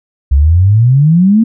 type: exponential sweep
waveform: sine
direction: up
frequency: 65.41 to 233.1 Hz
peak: -4 dBFS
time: 0.31-1.44 s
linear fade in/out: 10 ms
effects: none